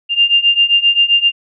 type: beating tone pair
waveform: sine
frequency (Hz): 2794 / 2801.6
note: F7 / F7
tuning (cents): 0 / +5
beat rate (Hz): 7.6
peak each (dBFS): -13 / -11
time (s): 0.09-1.32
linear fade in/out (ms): 50
effects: none